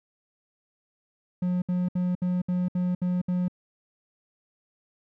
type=tone bursts; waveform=triangle; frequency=179.9 Hz; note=F#3; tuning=48 cents flat; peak=-21 dBFS; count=8; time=1.42-3.482 s; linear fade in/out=5 ms; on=200 ms; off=66 ms; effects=none